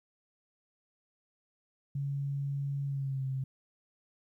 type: tone with pitch glide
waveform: sine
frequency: 140 to 132.91 Hz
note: C#3 to C3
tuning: +18 to +28 cents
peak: -31 dBFS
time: 1.95-3.44 s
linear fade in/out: 5 ms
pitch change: -90 cents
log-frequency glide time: 2.86-3.25 s
effects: 12-bit